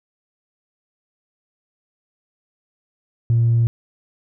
triangle tone with tanh clipping, 116.54 Hz, A#2, in tune, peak -13 dBFS, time 3.3-3.67 s, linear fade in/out 0 ms, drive 5 dB, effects none

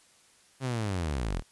sawtooth linear sweep, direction down, 135.9 to 34.65 Hz, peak -25 dBFS, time 0.6-1.43 s, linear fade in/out 50 ms, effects white hiss -61 dBFS RMS until 1.51 s + resampled to 24000 Hz

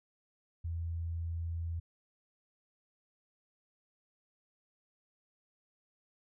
sine tone, 83.6 Hz, E2, 25 cents sharp, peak -34 dBFS, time 0.64-1.8 s, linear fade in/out 10 ms, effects none

